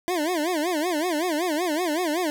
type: tone with vibrato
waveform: 25% pulse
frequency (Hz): 329.3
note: E4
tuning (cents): -2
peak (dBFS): -19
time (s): 0.08-2.3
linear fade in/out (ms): 0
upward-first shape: sine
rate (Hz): 5.3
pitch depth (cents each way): 200
effects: none